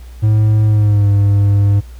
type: tone with pitch glide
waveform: triangle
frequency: 107.6 to 100.98 Hz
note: A2 to G#2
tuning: -38 to -48 cents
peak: -6 dBFS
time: 0.22-1.81 s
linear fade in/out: 20 ms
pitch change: -110 cents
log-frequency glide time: 0.66-1.09 s
effects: added 60 Hz sine -30 dBFS peak until 1.99 s + pink hiss -47 dBFS RMS until 1.99 s